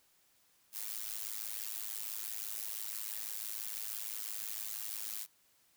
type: noise with amplitude modulation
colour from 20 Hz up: blue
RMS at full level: -37 dBFS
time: 0.72-5.27 s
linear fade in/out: 50 ms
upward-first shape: sine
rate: 106 Hz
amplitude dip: 100%
effects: white hiss -70 dBFS RMS until 5.76 s